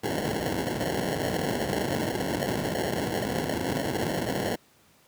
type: noise with sample-and-hold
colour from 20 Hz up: white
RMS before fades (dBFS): -28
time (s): 0.03-4.56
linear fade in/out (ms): 10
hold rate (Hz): 1225
effects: pink hiss -60 dBFS RMS until 5.07 s + high-pass 100 Hz 12 dB/octave